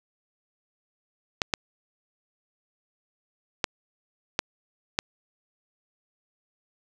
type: clicks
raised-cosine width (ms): 0.2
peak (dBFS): -5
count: 5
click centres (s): 1.418 / 1.538 / 3.642 / 4.391 / 4.989
effects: none